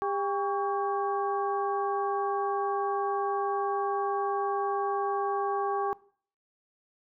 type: harmonic tone with a mistuned harmonic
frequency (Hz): 400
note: G4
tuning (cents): +35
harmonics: 1 / 2 / 3 / 4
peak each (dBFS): -31 / -31 / -32 / -45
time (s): 0.02-5.93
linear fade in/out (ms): 0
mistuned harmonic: 3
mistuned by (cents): -110
effects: noise-tail reverb RT60 0.5 s tail -20 dB re dry